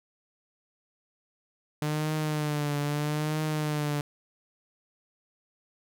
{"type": "tone with vibrato", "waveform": "sawtooth", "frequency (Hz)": 150, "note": "D3", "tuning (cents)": 37, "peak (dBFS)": -23, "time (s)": [1.82, 4.01], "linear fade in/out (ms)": 2, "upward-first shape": "triangle", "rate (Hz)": 0.78, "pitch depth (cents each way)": 63, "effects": []}